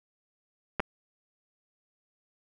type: clicks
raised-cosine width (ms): 0.5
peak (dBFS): -13 / -13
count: 2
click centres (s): 0.797 / 0.802
effects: none